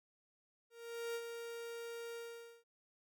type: tone with ADSR envelope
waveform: 45% pulse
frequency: 466.2 Hz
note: A#4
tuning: in tune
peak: -38 dBFS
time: 0.7-2.64 s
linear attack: 450 ms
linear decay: 56 ms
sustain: -6 dB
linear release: 480 ms
effects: none